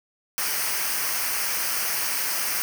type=noise with comb filter; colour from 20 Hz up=white; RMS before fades=-26 dBFS; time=0.38-2.62 s; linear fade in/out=0 ms; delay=0.27 ms; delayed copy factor=-0.65; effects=none